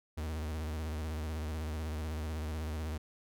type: tone with vibrato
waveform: 45% pulse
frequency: 77.78 Hz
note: D#2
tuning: in tune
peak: -35 dBFS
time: 0.17-2.98 s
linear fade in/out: 10 ms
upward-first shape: square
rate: 16 Hz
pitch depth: 63 cents each way
effects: none